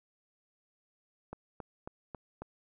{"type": "click train", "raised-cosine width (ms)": 1, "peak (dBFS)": -27, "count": 5, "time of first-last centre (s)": [1.33, 2.42], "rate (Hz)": 3.67, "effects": []}